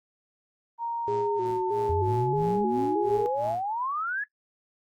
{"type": "tone with pitch glide", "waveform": "sine", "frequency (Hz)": [932.3, 835.4], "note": ["A#5", "G#5"], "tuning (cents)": [0, 10], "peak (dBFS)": -28, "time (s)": [0.78, 3.56], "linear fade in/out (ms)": 50, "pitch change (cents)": -190, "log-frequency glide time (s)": [1.11, 2.59]}
{"type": "tone with tremolo", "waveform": "sawtooth", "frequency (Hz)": 114, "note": "A#2", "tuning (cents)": -38, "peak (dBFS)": -34, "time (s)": [1.07, 3.64], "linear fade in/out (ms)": 10, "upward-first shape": "sine", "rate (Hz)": 3, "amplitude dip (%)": 100}
{"type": "tone with vibrato", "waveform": "sine", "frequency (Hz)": 390, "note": "G4", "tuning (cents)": -9, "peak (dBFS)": -26, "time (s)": [1.08, 3.26], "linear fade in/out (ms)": 0, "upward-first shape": "square", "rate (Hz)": 1.6, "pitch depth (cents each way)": 88}
{"type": "exponential sweep", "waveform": "sine", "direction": "up", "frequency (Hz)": [80.3, 1728], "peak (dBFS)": -27, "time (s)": [1.89, 4.24], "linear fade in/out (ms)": 5}
{"effects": ["noise-tail reverb RT60 0.1 s tail -20 dB re dry", "Opus 24 kbps"]}